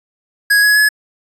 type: tone with pitch steps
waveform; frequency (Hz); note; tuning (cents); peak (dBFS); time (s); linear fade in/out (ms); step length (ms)
square; 1661.2 / 1680.5 / 1700; G#6 / G#6 / G#6; 0 / +20 / +40; -9; 0.5-0.89; 10; 130
effects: resampled to 32000 Hz